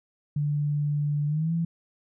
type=tone with pitch glide; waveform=sine; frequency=146.83 to 166.73 Hz; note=D3 to E3; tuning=0 to +20 cents; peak=-23 dBFS; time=0.36-1.65 s; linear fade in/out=5 ms; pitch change=+220 cents; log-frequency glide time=1.27-1.53 s; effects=none